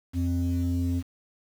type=tone pair together; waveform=sine; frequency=87.3 / 261.6 Hz; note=F2 / C4; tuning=0 / 0 cents; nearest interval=octave + perfect fifth; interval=1900 cents; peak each=-24 / -26 dBFS; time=0.13-1.03 s; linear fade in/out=50 ms; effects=tanh soft clip ceiling -20 dBFS + 8-bit